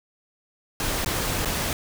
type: noise with dropouts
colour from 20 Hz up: pink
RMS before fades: -26 dBFS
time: 0.8-1.73 s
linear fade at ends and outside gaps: 1 ms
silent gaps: 1.047-1.06 / 1.449-1.456 s
effects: none